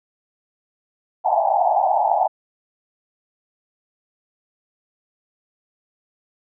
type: band-pass noise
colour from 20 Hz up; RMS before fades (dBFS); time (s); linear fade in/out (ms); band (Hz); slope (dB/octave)
white; -18; 1.24-2.28; 20; 640 to 890; 96
effects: none